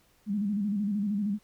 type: tone with vibrato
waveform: sine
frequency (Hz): 204.5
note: G#3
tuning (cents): -26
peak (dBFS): -26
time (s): 0.26-1.39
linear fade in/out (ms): 50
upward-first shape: square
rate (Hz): 13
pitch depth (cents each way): 67
effects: pink hiss -65 dBFS RMS until 1.43 s